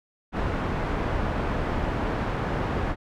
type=low-pass noise; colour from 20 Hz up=pink; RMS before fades=-27 dBFS; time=0.32-2.96 s; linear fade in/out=50 ms; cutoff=1500 Hz; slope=12 dB/octave; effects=none